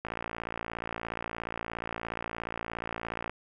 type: click train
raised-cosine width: 0.5 ms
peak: -19 dBFS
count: 186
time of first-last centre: 0.05-3.296 s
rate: 57 Hz
effects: none